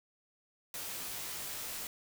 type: noise with comb filter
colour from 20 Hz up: white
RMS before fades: -41 dBFS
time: 0.74-1.87 s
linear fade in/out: 2 ms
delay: 19 ms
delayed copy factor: -0.7
effects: none